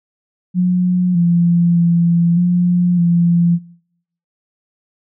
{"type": "tone with pitch steps", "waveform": "sine", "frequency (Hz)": [180.4, 171.9, 170.4, 176.9, 171.6], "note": ["F#3", "F3", "F3", "F3", "F3"], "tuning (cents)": [-44, -27, -42, 23, -30], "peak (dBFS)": -10, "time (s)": [0.54, 3.59], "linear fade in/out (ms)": 50, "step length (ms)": 610, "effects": ["noise-tail reverb RT60 0.7 s tail -22 dB re dry"]}